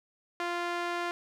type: tone with band-pass filter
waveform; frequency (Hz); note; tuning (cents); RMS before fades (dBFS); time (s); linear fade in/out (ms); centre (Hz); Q
sawtooth; 347.8; F4; -7; -33; 0.4-1.11; 0; 1400; 0.7
effects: none